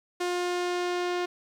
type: tone with low-pass filter sweep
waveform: sawtooth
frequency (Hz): 355.4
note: F4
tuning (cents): +30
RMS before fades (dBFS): -29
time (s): 0.2-1.26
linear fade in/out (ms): 10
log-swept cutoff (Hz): 8700 to 4600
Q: 0.77
effects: 10-bit